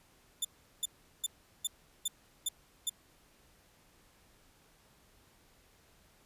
15% pulse tone bursts, 3541 Hz, A7, 10 cents sharp, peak -23 dBFS, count 7, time 0.42-2.896 s, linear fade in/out 5 ms, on 28 ms, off 380 ms, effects pink hiss -65 dBFS RMS until 6.25 s + resampled to 32000 Hz

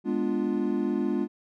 triangle chord, G# diminished seventh, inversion none, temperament equal, 207.7 / 246.9 / 293.7 / 349.2 Hz, G#3 / B3 / D4 / F4, 0 / 0 / 0 / 0 cents, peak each -28 dBFS, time 0.04-1.28 s, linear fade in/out 50 ms, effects none

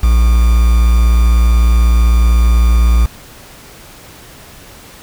triangle tone with quantisation, 58 Hz, A#1, 8 cents flat, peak -4 dBFS, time 0.03-3.06 s, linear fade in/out 5 ms, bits 4, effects pink hiss -37 dBFS RMS until 5.02 s

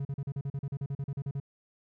triangle tone bursts, 138.9 Hz, C#3, 4 cents sharp, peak -29 dBFS, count 16, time 0-1.401 s, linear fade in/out 5 ms, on 51 ms, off 39 ms, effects none

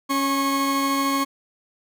40% pulse tone pair together, 276.2 / 1091.5 Hz, C#4 / C#6, -6 / -27 cents, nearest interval 2 octaves, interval 2379 cents, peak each -22 dBFS, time 0.09-1.25 s, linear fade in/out 20 ms, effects none

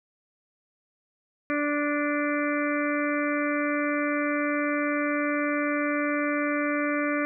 harmonic tone, 292.9 Hz, D4, 5 cents flat, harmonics 1 / 2 / 4 / 5 / 6 / 7 / 8, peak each -27 / -30 / -33 / -34 / -35 / -35 / -36 dBFS, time 1.5-7.25 s, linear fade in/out 0 ms, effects none

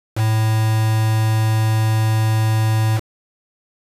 triangle tone with quantisation, 110 Hz, A2, in tune, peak -12 dBFS, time 0.15-3.01 s, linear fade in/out 50 ms, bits 4, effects resampled to 32000 Hz

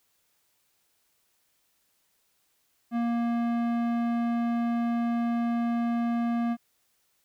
square tone with low-pass filter, 235 Hz, A#3, 14 cents sharp, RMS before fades -27 dBFS, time 2.91-6.57 s, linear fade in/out 50 ms, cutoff 1600 Hz, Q 0.54, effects white hiss -71 dBFS RMS until 7.24 s

